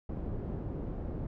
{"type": "low-pass noise", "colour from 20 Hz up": "pink", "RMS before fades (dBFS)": -37, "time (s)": [0.09, 1.27], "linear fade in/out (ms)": 5, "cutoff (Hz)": 400, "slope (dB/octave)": 12, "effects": []}